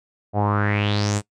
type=tone with low-pass filter sweep; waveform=sawtooth; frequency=103.2 Hz; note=G#2; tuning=10 cents flat; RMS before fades=-21 dBFS; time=0.33-1.22 s; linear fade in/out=50 ms; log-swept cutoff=660 to 8700 Hz; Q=5.3; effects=noise-tail reverb RT60 0.1 s tail -20 dB re dry